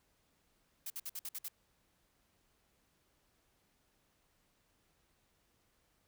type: noise bursts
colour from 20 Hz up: blue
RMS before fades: -42 dBFS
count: 7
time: 0.86-1.484 s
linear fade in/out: 5 ms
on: 42 ms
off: 55 ms
effects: pink hiss -75 dBFS RMS until 6.07 s